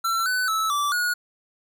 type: tone with pitch steps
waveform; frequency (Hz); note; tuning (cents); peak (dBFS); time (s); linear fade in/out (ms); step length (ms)
square; 1347 / 1500 / 1307 / 1163 / 1450; E6 / F#6 / E6 / D6 / F#6; +37 / +23 / -15 / -17 / -35; -22; 0.04-1.14; 10; 220
effects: none